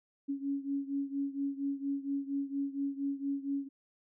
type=beating tone pair; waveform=sine; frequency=277.2 / 281.5 Hz; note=C#4 / C#4; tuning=0 / +27 cents; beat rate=4.3 Hz; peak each=-34 / -37 dBFS; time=0.28-3.69 s; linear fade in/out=20 ms; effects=none